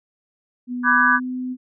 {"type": "tone with pitch glide", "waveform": "sine", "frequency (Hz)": [246.9, 253.5], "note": ["B3", "B3"], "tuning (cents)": [0, 45], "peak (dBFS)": -24, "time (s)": [0.67, 1.57], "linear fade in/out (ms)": 50, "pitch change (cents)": 45, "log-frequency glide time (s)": [0.92, 1.25]}
{"type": "chord", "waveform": "sine", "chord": "G# half-diminished seventh", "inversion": "first", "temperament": "equal with one note detuned", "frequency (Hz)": [987.8, 1174.7, 1508.5, 1661.2], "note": ["B5", "D6", "F#6", "G#6"], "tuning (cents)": [0, 0, 33, 0], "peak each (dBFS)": [-22, -19, -17, -18], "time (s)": [0.83, 1.2], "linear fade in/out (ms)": 50}
{"effects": []}